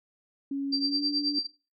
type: tone with pitch glide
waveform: sine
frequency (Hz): 277.2 to 290.5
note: C#4 to D4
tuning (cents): 0 to -19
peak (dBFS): -28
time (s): 0.51-1.39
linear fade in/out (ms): 5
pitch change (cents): +81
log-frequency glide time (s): 0.77-1.04
type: tone with tremolo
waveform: sine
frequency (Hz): 4699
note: D8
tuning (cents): 0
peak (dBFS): -23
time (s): 0.72-1.47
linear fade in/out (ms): 10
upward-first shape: triangle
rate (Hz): 9.4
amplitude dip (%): 95
effects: noise-tail reverb RT60 0.3 s tail -17 dB re dry